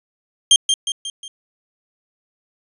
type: tone with echo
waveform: sawtooth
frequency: 3184 Hz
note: G7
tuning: 26 cents sharp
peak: -4 dBFS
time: 0.51-0.56 s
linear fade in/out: 2 ms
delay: 180 ms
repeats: 4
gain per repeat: -6 dB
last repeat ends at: 1.28 s
effects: resampled to 24000 Hz